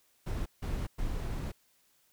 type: noise bursts at uneven times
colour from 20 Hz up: brown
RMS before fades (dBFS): -34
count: 3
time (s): 0.26-0.46 / 0.62-0.87 / 0.98-1.52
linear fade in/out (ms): 10
effects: white hiss -69 dBFS RMS until 2.12 s